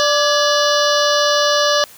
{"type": "harmonic tone with a mistuned harmonic", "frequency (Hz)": 587.3, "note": "D5", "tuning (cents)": 0, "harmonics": [1, 2, 3, 5, 6, 7, 8, 9, 10], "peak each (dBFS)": [-16, -19, -21, -23, -24, -24, -25, -26, -26], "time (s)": [0, 1.84], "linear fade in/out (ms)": 0, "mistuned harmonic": 3, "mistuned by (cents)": -74, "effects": ["white hiss -42 dBFS RMS until 1.97 s"]}